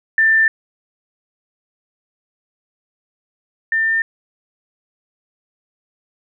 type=tone pair in turn; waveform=sine; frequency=1782 / 1800.6 Hz; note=A6 / A6; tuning=+22 / +39 cents; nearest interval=unison; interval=17 cents; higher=second; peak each=-10 / -14 dBFS; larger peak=first; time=0.18-0.48 / 3.72-4.02 s; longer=neither; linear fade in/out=2 ms; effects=none